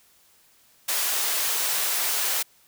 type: high-pass noise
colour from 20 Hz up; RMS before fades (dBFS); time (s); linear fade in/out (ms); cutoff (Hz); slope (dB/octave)
white; -25; 0.88-2.43; 10; 520; 12
effects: white hiss -59 dBFS RMS until 2.67 s